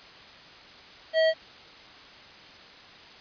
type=tone; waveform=square; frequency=642 Hz; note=E5; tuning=46 cents flat; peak=-20 dBFS; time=1.13-1.34 s; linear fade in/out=50 ms; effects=white hiss -48 dBFS RMS until 3.2 s + resampled to 11025 Hz